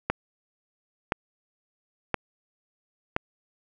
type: click train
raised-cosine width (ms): 0.5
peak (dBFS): -8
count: 4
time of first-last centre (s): 0.1-3.164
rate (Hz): 0.979
effects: none